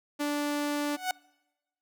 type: tone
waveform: sawtooth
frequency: 292.2 Hz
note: D4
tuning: 9 cents flat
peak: -24 dBFS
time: 0.19-0.97 s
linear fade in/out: 20 ms
type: tone with exponential growth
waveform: sawtooth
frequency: 740 Hz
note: F#5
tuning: in tune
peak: -20 dBFS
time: 0.88-1.11 s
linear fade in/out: 2 ms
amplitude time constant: 48 ms
effects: noise-tail reverb RT60 1.0 s tail -25 dB re dry